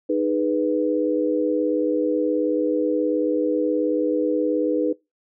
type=chord; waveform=sine; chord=G# minor; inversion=second; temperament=equal with one note detuned; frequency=308.1 / 415.3 / 493.9 Hz; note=D#4 / G#4 / B4; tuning=-17 / 0 / 0 cents; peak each=-22 / -26 / -22 dBFS; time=0.09-4.93 s; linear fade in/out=10 ms; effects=noise-tail reverb RT60 0.2 s tail -21 dB re dry